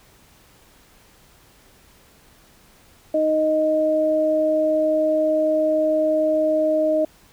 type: tone pair together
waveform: sine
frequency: 311.1 / 622.2 Hz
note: D#4 / D#5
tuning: 0 / 0 cents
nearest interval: octave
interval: 1200 cents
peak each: -23 / -17 dBFS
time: 3.14-7.05 s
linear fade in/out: 5 ms
effects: pink hiss -53 dBFS RMS until 7.32 s